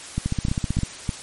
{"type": "two click trains", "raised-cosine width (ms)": 5, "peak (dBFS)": [-10, -10], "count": [10, 4], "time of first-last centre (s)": [[0.26, 0.833], [0.18, 1.092]], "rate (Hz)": [15.7, 3.29], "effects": ["white hiss -38 dBFS RMS until 1.22 s", "MP3 48 kbps"]}